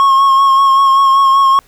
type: tone with vibrato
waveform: triangle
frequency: 1087 Hz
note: C#6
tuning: 34 cents flat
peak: -4 dBFS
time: 0-1.59 s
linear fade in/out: 0 ms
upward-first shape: sine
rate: 5.2 Hz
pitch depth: 26 cents each way
effects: pink hiss -49 dBFS RMS until 1.67 s